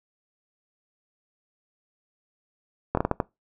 slowing click train, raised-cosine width 1 ms, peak -8 dBFS, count 6, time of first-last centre 2.95-3.202 s, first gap 23 ms, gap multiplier 1.4, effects noise-tail reverb RT60 0.2 s tail -22 dB re dry

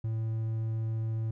triangle tone, 111.6 Hz, A2, 25 cents sharp, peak -27 dBFS, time 0.04-1.31 s, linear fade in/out 5 ms, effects none

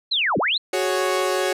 sine linear two-way sweep, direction down then up, 4237 to 130 to 4237 Hz, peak -18 dBFS, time 0.11-0.58 s, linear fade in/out 10 ms, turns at 0.38 s
sawtooth chord, F# suspended second, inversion none, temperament equal, 370 / 415.3 / 554.4 Hz, F#4 / G#4 / C#5, 0 / 0 / 0 cents, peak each -19 / -23 / -20 dBFS, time 0.73-1.53 s, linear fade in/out 5 ms
effects low-pass 12000 Hz 12 dB/octave

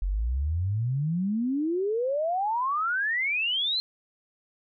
sine exponential sweep, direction up, 43.87 to 4186 Hz, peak -24 dBFS, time 0.02-3.8 s, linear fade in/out 0 ms, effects none

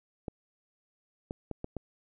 clicks, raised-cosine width 2 ms, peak -22 dBFS, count 5, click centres 0.282 / 1.309 / 1.513 / 1.644 / 1.767 s, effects none

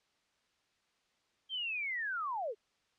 sine linear sweep, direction down, 3200 to 386.7 Hz, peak -34 dBFS, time 1.49-2.55 s, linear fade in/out 50 ms, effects white hiss -75 dBFS RMS until 2.98 s + low-pass 5000 Hz 12 dB/octave

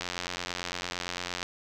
click train, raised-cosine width 0.2 ms, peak -15 dBFS, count 127, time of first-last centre 0.01-1.429 s, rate 88.8 Hz, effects none

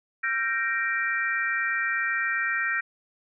sine chord, G minor seventh, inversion third, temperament equal with one note detuned, 1361.1 / 1568 / 1864.7 / 2349 Hz, F6 / G6 / Bb6 / D7, -45 / 0 / 0 / 0 cents, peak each -32 / -29 / -27 / -32 dBFS, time 0.23-2.81 s, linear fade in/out 10 ms, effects none

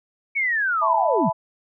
sine linear sweep, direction down, 2261 to 121.4 Hz, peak -19 dBFS, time 0.35-1.3 s, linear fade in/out 20 ms
sine chord, E suspended fourth, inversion none, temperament just, 659.3 / 879 / 988.9 Hz, E5 / A5 / B5, 0 / -2 / +2 cents, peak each -24 dBFS, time 0.81-1.33 s, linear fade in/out 20 ms
effects none

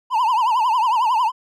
triangle tone with vibrato, 941 Hz, A#5, 16 cents sharp, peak -13 dBFS, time 0.1-1.32 s, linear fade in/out 50 ms, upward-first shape triangle, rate 11 Hz, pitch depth 190 cents each way, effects none

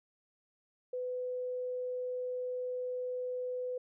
sine tone, 501 Hz, B4, 25 cents sharp, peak -34 dBFS, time 0.93-3.78 s, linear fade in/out 5 ms, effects none

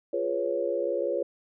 sine chord, C# dominant seventh, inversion first, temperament equal, 349.2 / 415.3 / 493.9 / 554.4 Hz, E#4 / G#4 / B4 / C#5, 0 / 0 / 0 / 0 cents, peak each -32 / -33 / -31 / -29 dBFS, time 0.13-1.23 s, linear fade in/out 5 ms, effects none

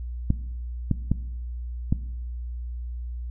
clicks, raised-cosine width 5 ms, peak -8 dBFS, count 4, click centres 0.304 / 0.913 / 1.116 / 1.925 s, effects noise-tail reverb RT60 0.9 s tail -18 dB re dry + added 60 Hz sine -30 dBFS peak until 3.3 s

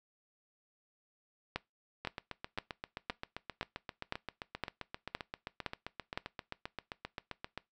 two click trains, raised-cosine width 0.3 ms, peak -23 / -18 dBFS, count 43 / 10, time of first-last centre 2.05-7.576 / 1.56-6.175 s, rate 7.6 / 1.95 Hz, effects noise-tail reverb RT60 0.2 s tail -21 dB re dry

